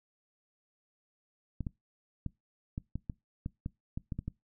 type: clicks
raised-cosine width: 5 ms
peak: -23 dBFS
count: 12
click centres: 1.607 / 1.668 / 2.263 / 2.779 / 2.956 / 3.098 / 3.461 / 3.661 / 3.975 / 4.122 / 4.19 / 4.28 s
effects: noise-tail reverb RT60 0.2 s tail -23 dB re dry